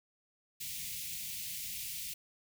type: band-stop noise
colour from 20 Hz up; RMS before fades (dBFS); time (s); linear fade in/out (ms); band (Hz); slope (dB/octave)
white; -41; 0.6-2.14; 10; 200 to 2100; 48
effects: none